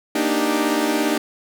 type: chord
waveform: sawtooth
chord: Eb major seventh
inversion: second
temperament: equal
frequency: 233.1 / 293.7 / 311.1 / 392 Hz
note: Bb3 / D4 / Eb4 / G4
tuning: 0 / 0 / 0 / 0 cents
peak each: -22 / -18 / -19 / -21 dBFS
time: 0.15-1.18 s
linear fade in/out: 5 ms
effects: none